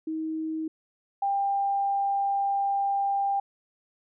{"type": "tone pair in turn", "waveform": "sine", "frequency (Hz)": [317.1, 794.9], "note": ["D#4", "G5"], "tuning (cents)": [33, 24], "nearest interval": "octave + major third", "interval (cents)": 1591, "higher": "second", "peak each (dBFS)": [-28, -23], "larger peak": "second", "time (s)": [[0.07, 0.68], [1.22, 3.4]], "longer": "second", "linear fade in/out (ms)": 5, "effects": []}